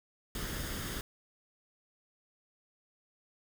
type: noise with comb filter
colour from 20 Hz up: pink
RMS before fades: -38 dBFS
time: 0.35-1.01 s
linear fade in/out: 2 ms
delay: 0.6 ms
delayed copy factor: +0.5
effects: none